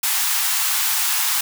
white high-pass noise, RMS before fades -20 dBFS, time 0.03-1.41 s, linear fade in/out 5 ms, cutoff 760 Hz, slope 96 dB/octave, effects none

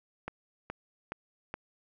click train, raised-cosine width 0.5 ms, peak -21 dBFS, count 4, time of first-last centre 0.28-1.541 s, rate 2.38 Hz, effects none

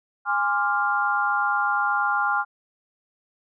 sine chord, D half-diminished seventh, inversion second, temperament equal with one note detuned, 822 / 1046.5 / 1174.7 / 1396.9 Hz, Ab5 / C6 / D6 / F6, -18 / 0 / 0 / 0 cents, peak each -25 / -28 / -29 / -23 dBFS, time 0.25-2.45 s, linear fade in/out 50 ms, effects none

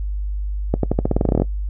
accelerating click train, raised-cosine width 2 ms, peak -3 dBFS, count 15, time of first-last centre 0.74-1.42 s, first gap 93 ms, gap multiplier 0.89, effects noise-tail reverb RT60 0.1 s tail -19 dB re dry + added 50 Hz sine -21 dBFS peak until 1.69 s

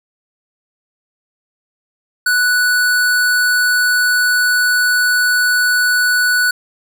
square tone, 1480 Hz, F#6, in tune, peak -12 dBFS, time 2.26-6.51 s, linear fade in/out 5 ms, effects none

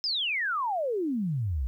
sine exponential sweep, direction down, 5274 to 57.9 Hz, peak -26 dBFS, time 0.04-1.67 s, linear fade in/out 0 ms, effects 11-bit

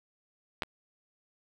clicks, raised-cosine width 0.3 ms, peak -13 / -30 dBFS, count 2, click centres 0.622 / 0.634 s, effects 8-bit

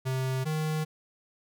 square tone pair in turn, 130.81 / 155.56 Hz, C3 / D#3, 0 / 0 cents, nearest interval minor third, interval 300 cents, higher second, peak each -28 dBFS, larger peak neither, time 0.05-0.45 / 0.45-0.85 s, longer neither, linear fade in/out 20 ms, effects none

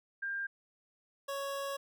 sine / 25% pulse tone pair in turn, 1597 / 554.9 Hz, G6 / C#5, +32 / +2 cents, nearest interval octave + tritone, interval 1830 cents, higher first, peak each -34 / -32 dBFS, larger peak second, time 0.22-0.47 / 1.28-1.77 s, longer second, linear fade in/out 10 ms, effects none

